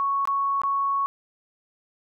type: tone with dropouts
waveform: sine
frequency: 1108.7 Hz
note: C#6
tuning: in tune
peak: -21 dBFS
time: 0-1.06 s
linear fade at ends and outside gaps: 0 ms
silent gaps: 0.254-0.274 / 0.617-0.635 s
effects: none